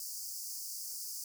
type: high-pass noise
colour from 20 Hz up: pink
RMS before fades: -42 dBFS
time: 0-1.24 s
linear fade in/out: 2 ms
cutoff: 4700 Hz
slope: 96 dB/octave
effects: none